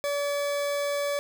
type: tone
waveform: 40% pulse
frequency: 573 Hz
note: D5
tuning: 43 cents flat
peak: -25 dBFS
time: 0.04-1.19 s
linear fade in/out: 0 ms
effects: none